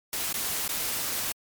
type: noise with dropouts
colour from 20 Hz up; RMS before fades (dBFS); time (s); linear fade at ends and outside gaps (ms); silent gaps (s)
white; -30; 0.13-1.32; 1; 0.327-0.341 / 0.679-0.691
effects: MP3 96 kbps